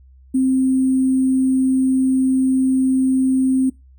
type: tone with sample-and-hold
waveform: sine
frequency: 261.6 Hz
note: C4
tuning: in tune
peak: -13 dBFS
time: 0.34-3.7 s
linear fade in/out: 10 ms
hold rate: 8820 Hz
effects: noise-tail reverb RT60 0.2 s tail -22 dB re dry + added 65 Hz sine -44 dBFS peak until 3.98 s